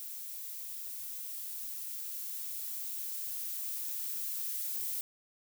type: noise with level ramp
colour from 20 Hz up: violet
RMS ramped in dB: -43 to -36 dBFS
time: 0-5.01 s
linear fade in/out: 0 ms
effects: none